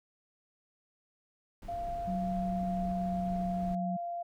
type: noise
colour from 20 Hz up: brown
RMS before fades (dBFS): -44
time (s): 1.62-3.75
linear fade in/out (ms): 2
type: tone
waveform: sine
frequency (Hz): 692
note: F5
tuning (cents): -16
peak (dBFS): -34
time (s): 1.68-4.23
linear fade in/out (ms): 10
type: tone with pitch glide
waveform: sine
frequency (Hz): 186 to 183.33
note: F#3 to F#3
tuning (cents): +9 to -16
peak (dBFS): -32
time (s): 2.07-3.97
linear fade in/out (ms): 10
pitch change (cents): -25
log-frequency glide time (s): 2.34-3.75
effects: none